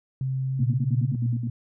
sine tone with pitch glide, 132 to 138.32 Hz, C3 to C#3, +16 to -3 cents, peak -24 dBFS, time 0.21-1.15 s, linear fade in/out 2 ms, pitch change +81 cents, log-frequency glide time 0.48-0.9 s
sine tone bursts, 233.1 Hz, A#3, in tune, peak -28 dBFS, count 9, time 0.59-1.475 s, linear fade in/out 5 ms, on 45 ms, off 60 ms
sine tone with tremolo, 120.1 Hz, B2, 48 cents flat, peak -21 dBFS, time 0.6-1.5 s, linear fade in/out 5 ms, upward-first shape sine, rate 3.3 Hz, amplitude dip 55%
effects none

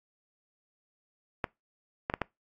clicks, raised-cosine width 0.5 ms, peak -13 dBFS, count 4, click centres 1.442 / 2.099 / 2.139 / 2.217 s, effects noise-tail reverb RT60 0.2 s tail -24 dB re dry + AAC 48 kbps

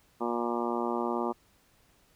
harmonic tone, 118.7 Hz, A#2, 32 cents sharp, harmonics 2 / 3 / 4 / 5 / 6 / 7 / 8 / 9 / 10, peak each -34 / -33 / -38 / -39 / -39 / -38 / -37 / -41 / -39 dBFS, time 0.2-1.33 s, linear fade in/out 20 ms, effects pink hiss -65 dBFS RMS until 2.15 s

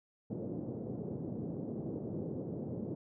pink band-pass noise, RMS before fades -40 dBFS, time 0.3-2.95 s, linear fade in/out 5 ms, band 120 to 480 Hz, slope 24 dB/octave, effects none

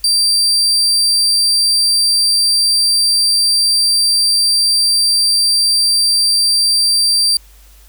35% pulse tone, 4699 Hz, D8, in tune, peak -9 dBFS, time 0.04-7.37 s, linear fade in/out 2 ms, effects added 50 Hz sine -41 dBFS peak until 7.88 s + white hiss -48 dBFS RMS until 7.88 s

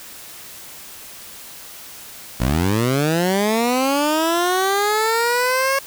15% pulse linear sweep, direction up, 56.4 to 550 Hz, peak -10 dBFS, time 2.4-5.79 s, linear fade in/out 5 ms, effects white hiss -38 dBFS RMS until 5.86 s

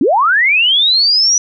sine linear sweep, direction up, 226.5 to 5920 Hz, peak -8 dBFS, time 0.01-1.38 s, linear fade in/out 2 ms, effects none

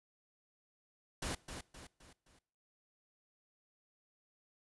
pink noise with echo, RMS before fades -39 dBFS, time 1.22-1.35 s, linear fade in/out 5 ms, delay 260 ms, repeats 4, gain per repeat -7 dB, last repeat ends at 2.39 s, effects noise-tail reverb RT60 0.7 s tail -23 dB re dry + resampled to 24000 Hz

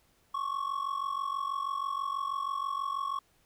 triangle ring-modulated tone, 1108.7 Hz, C#6, in tune, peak -26 dBFS, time 0.34-3.19 s, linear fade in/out 5 ms, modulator 23.1 Hz, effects pink hiss -68 dBFS RMS until 3.45 s

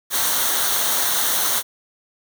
white noise with comb filter, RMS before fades -20 dBFS, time 0.1-1.63 s, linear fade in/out 50 ms, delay 0.4 ms, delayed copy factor -0.6, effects none

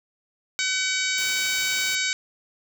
harmonic tone, 757 Hz, F#5, 39 cents sharp, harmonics 2 / 3 / 4 / 5 / 6 / 7 / 8 / 9 / 10, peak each -30 / -27 / -34 / -30 / -32 / -36 / -34 / -35 / -33 dBFS, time 0.59-2.13 s, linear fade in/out 0 ms
white noise, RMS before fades -36 dBFS, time 1.18-1.95 s, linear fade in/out 0 ms
effects none

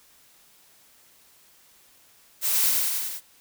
blue noise with echo, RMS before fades -24 dBFS, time 2.41-2.74 s, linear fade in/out 50 ms, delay 94 ms, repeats 5, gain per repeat -2 dB, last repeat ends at 3.21 s, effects white hiss -57 dBFS RMS until 3.4 s

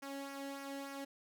sawtooth tone with flanger, 276.6 Hz, C#4, 4 cents flat, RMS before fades -45 dBFS, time 0.02-1.05 s, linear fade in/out 10 ms, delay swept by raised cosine 0.25 to 0.87 ms, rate 3.4 Hz, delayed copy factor -0.55, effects none

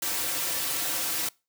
white noise with comb filter, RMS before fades -29 dBFS, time 0.02-1.29 s, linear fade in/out 5 ms, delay 4.8 ms, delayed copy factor -0.75, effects noise-tail reverb RT60 0.3 s tail -25 dB re dry + high-pass 150 Hz 12 dB/octave

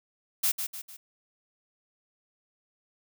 blue noise with echo, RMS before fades -25 dBFS, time 0.43-0.52 s, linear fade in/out 10 ms, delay 150 ms, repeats 3, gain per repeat -7 dB, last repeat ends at 0.97 s, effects none

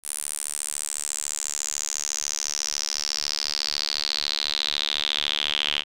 sawtooth tone with band-pass filter sweep, 74 Hz, D2, 14 cents sharp, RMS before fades -28 dBFS, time 0.03-5.84 s, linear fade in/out 50 ms, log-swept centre 9800 to 3100 Hz, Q 6.1, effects none

